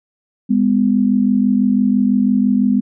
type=tone pair together; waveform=sine; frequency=204.7 / 250.7 Hz; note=G#3 / B3; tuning=-25 / +26 cents; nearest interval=major third; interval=351 cents; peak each=-14 dBFS; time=0.49-2.81 s; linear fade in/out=20 ms; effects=none